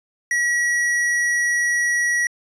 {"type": "tone with tanh clipping", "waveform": "sine", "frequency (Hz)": 1922, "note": "B6", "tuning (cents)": -48, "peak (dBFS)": -19, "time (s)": [0.31, 2.27], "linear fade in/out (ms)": 2, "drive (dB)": 16, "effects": ["resampled to 22050 Hz"]}